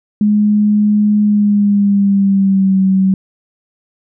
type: tone with pitch glide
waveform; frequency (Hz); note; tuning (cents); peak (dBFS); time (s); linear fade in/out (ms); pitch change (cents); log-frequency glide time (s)
sine; 209.1 to 190.64; G#3 to G3; +12 to -48; -8; 0.21-3.14; 2; -160; 1.22-2.8
effects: none